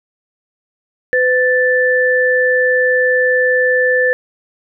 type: tone pair together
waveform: sine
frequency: 505.1 / 1760 Hz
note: B4 / A6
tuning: +39 / 0 cents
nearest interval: octave + minor seventh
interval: 2161 cents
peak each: -13 dBFS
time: 1.13-4.13 s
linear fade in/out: 0 ms
effects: none